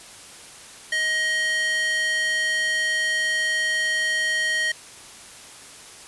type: tone with high-pass filter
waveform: square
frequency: 628 Hz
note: D#5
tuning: 16 cents sharp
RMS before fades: -23 dBFS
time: 0.92-4.72 s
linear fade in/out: 5 ms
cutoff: 2000 Hz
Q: 2.8
effects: white hiss -43 dBFS RMS until 6.07 s + resampled to 24000 Hz